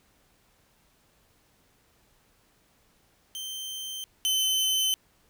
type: tone pair in turn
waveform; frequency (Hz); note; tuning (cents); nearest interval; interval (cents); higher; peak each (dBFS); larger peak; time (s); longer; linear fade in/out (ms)
sawtooth; 3116 / 3059; G7 / G7; -11 / -43; unison; 32; first; -31 / -20; second; 3.35-4.04 / 4.25-4.94; neither; 0
effects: pink hiss -65 dBFS RMS until 5.29 s